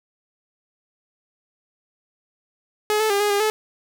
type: tone with pitch steps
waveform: sawtooth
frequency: 423.4 / 435.7 / 402.2 / 414.7 / 404.7 / 431.6 Hz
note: G#4 / A4 / G4 / G#4 / G#4 / A4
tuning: +33 / -17 / +44 / -3 / -45 / -33 cents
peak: -14 dBFS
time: 2.9-3.5 s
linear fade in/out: 0 ms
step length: 100 ms
effects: none